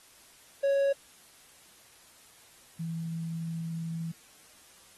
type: tone pair in turn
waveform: triangle / sine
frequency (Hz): 554.4 / 164.82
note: C#5 / E3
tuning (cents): 0 / 0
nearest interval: octave + major sixth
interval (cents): 2100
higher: first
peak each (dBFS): -21 / -32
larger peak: first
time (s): 0.63-0.93 / 2.79-4.12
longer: second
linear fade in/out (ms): 10
effects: white hiss -57 dBFS RMS until 4.97 s + AAC 32 kbps